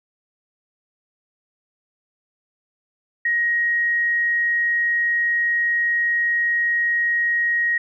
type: tone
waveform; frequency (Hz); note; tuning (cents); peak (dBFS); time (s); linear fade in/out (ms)
sine; 1885; A#6; +19; -17; 3.25-7.78; 5
effects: none